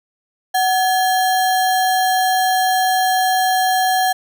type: tone with sample-and-hold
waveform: sine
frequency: 747 Hz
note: F#5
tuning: 16 cents sharp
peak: -13 dBFS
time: 0.54-4.13 s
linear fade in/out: 10 ms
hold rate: 2450 Hz
effects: none